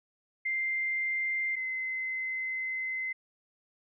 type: tone pair in turn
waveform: sine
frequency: 2093 / 2055 Hz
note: C7 / C7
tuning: 0 / -32 cents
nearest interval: unison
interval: 32 cents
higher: first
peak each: -28 / -31 dBFS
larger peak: first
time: 0.45-1.56 / 1.56-3.13 s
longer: second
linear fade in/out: 10 ms
effects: none